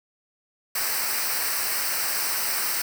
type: noise with comb filter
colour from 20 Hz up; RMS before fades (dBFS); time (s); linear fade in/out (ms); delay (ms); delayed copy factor
white; -26; 0.75-2.82; 5; 0.29; -0.75
effects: none